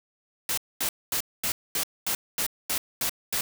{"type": "noise bursts", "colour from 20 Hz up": "white", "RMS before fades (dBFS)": -27, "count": 10, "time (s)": [0.49, 3.41], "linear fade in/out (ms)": 2, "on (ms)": 85, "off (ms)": 230, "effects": []}